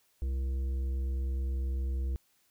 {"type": "harmonic tone with a mistuned harmonic", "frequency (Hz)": 67.4, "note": "C#2", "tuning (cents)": -48, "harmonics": [1, 3, 5, 7], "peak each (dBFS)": [-29, -50, -50, -55], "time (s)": [0.22, 2.16], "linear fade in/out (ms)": 0, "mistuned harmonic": 1, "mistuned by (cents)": -65, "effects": ["white hiss -70 dBFS RMS until 2.5 s"]}